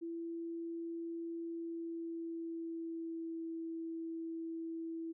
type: tone with pitch glide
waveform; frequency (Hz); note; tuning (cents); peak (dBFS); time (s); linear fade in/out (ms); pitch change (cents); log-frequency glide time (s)
sine; 334.4 to 328.5; E4 to E4; +25 to -6; -39; 0.01-5.13; 20; -31; 1.43-3.45
effects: none